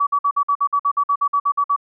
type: tone bursts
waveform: sine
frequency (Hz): 1141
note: C#6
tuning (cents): +50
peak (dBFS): -14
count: 15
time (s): 0-1.763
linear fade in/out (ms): 10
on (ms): 69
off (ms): 52
effects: none